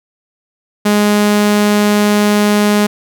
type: tone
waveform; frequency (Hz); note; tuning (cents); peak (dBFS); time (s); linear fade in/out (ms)
sawtooth; 207.7; G#3; 0; -5; 0.85-2.87; 10
effects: none